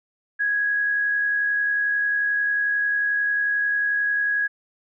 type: tone with amplitude modulation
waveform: sine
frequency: 1661.2 Hz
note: G#6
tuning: in tune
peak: -18 dBFS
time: 0.39-4.48 s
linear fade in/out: 20 ms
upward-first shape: sine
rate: 71.2 Hz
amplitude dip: 30%
effects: none

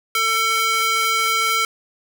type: tone with high-pass filter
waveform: square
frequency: 447.8 Hz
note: A4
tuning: 30 cents sharp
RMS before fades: -19 dBFS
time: 0.15-1.65 s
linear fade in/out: 2 ms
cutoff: 1600 Hz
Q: 1.7
effects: none

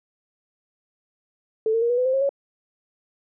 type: tone with pitch steps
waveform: sine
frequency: 440 / 455 / 470.5 / 486.5 / 503.1 / 520.2 / 538 / 556.3 Hz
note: A4 / A#4 / A#4 / B4 / B4 / C5 / C5 / C#5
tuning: 0 / -42 / +16 / -26 / +32 / -10 / +48 / +6 cents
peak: -18 dBFS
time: 1.66-2.292 s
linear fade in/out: 2 ms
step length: 79 ms
effects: none

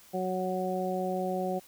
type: harmonic tone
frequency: 185 Hz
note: F#3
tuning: in tune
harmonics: 1 / 2 / 3 / 4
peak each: -34 / -34 / -34 / -34 dBFS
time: 0.13-1.6 s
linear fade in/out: 20 ms
effects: white hiss -56 dBFS RMS until 1.67 s

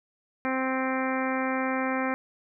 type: harmonic tone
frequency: 261.6 Hz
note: C4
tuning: in tune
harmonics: 1 / 2 / 3 / 4 / 5 / 6 / 7 / 8 / 9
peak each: -29 / -32 / -34 / -35 / -36 / -37 / -37 / -38 / -39 dBFS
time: 0.45-2.14 s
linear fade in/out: 0 ms
effects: none

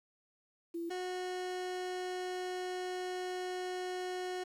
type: tone pair in turn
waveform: sine / 30% pulse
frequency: 338.2 / 365.2 Hz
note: E4 / F#4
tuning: +44 / -23 cents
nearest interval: minor second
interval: 133 cents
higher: second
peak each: -36 / -34 dBFS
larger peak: second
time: 0.74-0.9 / 0.9-4.44 s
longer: second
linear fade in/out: 10 ms
effects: low-pass 8000 Hz 12 dB/octave + 10-bit

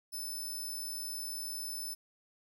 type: tone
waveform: 10% pulse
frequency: 5274 Hz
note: E8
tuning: in tune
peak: -32 dBFS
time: 0.12-1.95 s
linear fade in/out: 20 ms
effects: none

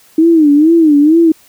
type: tone with vibrato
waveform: sine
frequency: 310.7 Hz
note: D#4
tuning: 2 cents flat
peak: -4 dBFS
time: 0.18-1.32 s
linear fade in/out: 5 ms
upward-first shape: sine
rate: 2.2 Hz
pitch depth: 140 cents each way
effects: white hiss -46 dBFS RMS until 1.48 s

